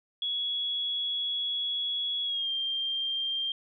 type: tone with pitch glide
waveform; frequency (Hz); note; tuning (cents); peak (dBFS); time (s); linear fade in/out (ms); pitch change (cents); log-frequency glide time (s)
sine; 3357 to 3183; G#7 to G7; +18 to +26; -28; 0.22-3.52; 2; -92; 2.24-2.5
effects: none

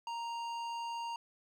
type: tone with hard clipping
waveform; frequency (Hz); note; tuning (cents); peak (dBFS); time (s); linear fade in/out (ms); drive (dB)
sine; 932.3; A#5; 0; -39; 0.07-1.16; 2; 12
effects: none

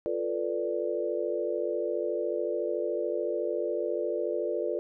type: chord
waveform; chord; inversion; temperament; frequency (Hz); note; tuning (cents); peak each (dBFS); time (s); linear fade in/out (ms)
sine; B half-diminished seventh; second; equal; 349.2 / 440 / 493.9 / 587.3; F4 / A4 / B4 / D5; 0 / 0 / 0 / 0; -33; 0.06-4.79; 0
effects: none

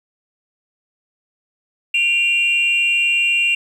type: tone pair together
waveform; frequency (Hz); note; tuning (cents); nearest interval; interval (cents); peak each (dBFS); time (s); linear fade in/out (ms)
sine; 2402 / 2774; D7 / F7; +38 / -12; major second; 250; -19 / -13; 1.94-3.55; 5
effects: tanh soft clip ceiling -10 dBFS + 8-bit

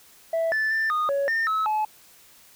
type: tone with pitch steps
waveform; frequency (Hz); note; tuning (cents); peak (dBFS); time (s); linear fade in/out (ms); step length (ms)
sine; 658 / 1752 / 1778 / 1233 / 559 / 1813 / 1293 / 858; E5 / A6 / A6 / D#6 / C#5 / A#6 / E6 / A5; -3 / -8 / +18 / -16 / +14 / -49 / -34 / -44; -19; 0.33-1.85; 5; 190
effects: tanh soft clip ceiling -20 dBFS + white hiss -53 dBFS RMS until 2.55 s

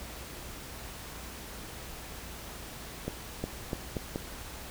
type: accelerating click train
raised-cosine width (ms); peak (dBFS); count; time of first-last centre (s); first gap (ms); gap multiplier
2; -18; 5; 3.08-4.159; 360; 0.81
effects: added 60 Hz sine -49 dBFS peak until 4.7 s + pink hiss -44 dBFS RMS until 4.7 s

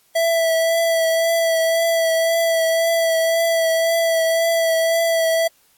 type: tone with vibrato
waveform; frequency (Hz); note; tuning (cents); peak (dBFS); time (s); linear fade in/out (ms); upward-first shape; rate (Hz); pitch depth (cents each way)
square; 659.3; E5; 0; -16; 0.15-5.48; 10; triangle; 1.9; 22
effects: white hiss -58 dBFS RMS until 5.77 s + AAC 64 kbps

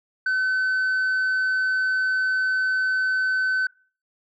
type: tone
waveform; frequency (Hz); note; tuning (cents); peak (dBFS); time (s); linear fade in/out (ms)
sine; 1520; F#6; +46; -17; 0.26-3.67; 5
effects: noise-tail reverb RT60 0.4 s tail -24 dB re dry + tanh soft clip ceiling -19 dBFS

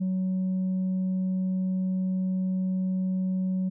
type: tone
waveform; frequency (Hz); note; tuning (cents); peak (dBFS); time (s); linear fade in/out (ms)
sine; 186.6; F#3; +15; -22; 0-3.7; 20
effects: tanh soft clip ceiling -23 dBFS

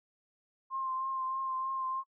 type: tone with vibrato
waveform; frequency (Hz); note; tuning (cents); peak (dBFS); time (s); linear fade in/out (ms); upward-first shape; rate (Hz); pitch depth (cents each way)
sine; 1055; C6; +14; -32; 0.7-2.04; 50; triangle; 3.2; 25
effects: noise-tail reverb RT60 0.1 s tail -24 dB re dry

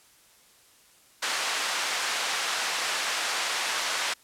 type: band-pass noise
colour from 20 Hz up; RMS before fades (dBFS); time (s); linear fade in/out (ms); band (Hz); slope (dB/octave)
pink; -29; 1.22-4.14; 10; 990 to 7400; 12
effects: white hiss -58 dBFS RMS until 4.23 s + low-pass 12000 Hz 12 dB/octave

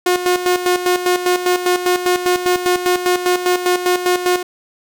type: tone with tremolo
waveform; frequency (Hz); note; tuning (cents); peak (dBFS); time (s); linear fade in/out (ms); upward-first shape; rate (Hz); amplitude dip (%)
sawtooth; 359.8; F#4; -48; -8; 0.06-4.43; 5; square; 5; 65
effects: none

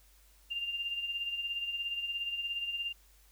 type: tone with tremolo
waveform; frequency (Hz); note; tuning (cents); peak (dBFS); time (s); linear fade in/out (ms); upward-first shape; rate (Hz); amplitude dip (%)
sine; 2794; F7; 0; -31; 0.5-2.93; 20; sine; 17; 55
effects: added 50 Hz sine -61 dBFS peak until 3.31 s + white hiss -65 dBFS RMS until 3.31 s

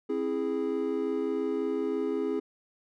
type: chord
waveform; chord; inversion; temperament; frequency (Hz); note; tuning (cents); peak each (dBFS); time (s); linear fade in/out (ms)
triangle; C augmented; none; equal with one note detuned; 266.2 / 329.6 / 415.3; C4 / E4 / G#4; +30 / 0 / 0; -31 / -31 / -28; 0.09-2.4; 10
effects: none

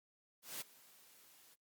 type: noise with ADSR envelope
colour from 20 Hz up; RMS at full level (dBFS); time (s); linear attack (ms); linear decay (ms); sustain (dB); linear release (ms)
white; -43; 0.42-1.56; 190; 16; -21; 29
effects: high-pass 150 Hz 12 dB/octave + Opus 48 kbps

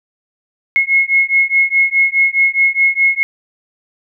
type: beating tone pair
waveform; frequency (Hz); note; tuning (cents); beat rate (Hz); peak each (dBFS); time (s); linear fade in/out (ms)
sine; 2168 / 2172.8; C#7 / C#7; -39 / -35; 4.8; -13; 0.76-3.23; 0
effects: none

